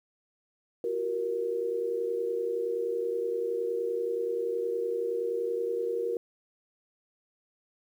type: tone cluster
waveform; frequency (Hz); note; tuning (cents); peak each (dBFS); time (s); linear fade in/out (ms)
sine; 350.1 / 380.7 / 469.3; F4 / F#4 / A#4; +4 / +49 / +12; -38 / -34 / -29; 0.84-6.17; 2
effects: 10-bit